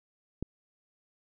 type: click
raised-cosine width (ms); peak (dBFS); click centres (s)
3; -20; 0.426
effects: none